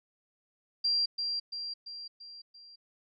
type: tone with echo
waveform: sine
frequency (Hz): 4745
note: D8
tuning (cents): +17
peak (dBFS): -25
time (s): 0.84-1.06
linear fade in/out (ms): 10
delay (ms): 340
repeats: 5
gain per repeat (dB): -5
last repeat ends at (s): 2.76
effects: none